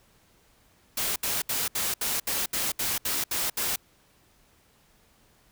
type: noise bursts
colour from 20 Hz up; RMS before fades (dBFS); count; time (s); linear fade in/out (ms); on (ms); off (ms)
white; -28; 11; 0.97-3.76; 5; 190; 70
effects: pink hiss -62 dBFS RMS until 5.51 s